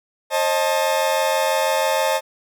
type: chord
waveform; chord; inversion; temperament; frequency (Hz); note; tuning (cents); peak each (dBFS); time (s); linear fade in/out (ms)
40% pulse; A diminished; first; equal with one note detuned; 536.1 / 622.3 / 880; C5 / Eb5 / A5; +42 / 0 / 0; -21; 0.3-2.21; 50
effects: none